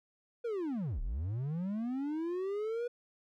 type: linear two-way sweep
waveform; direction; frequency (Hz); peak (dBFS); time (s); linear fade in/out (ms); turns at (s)
triangle; down then up; 488.9 to 30.87 to 488.9; -31; 0.44-2.88; 10; 1.01
effects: none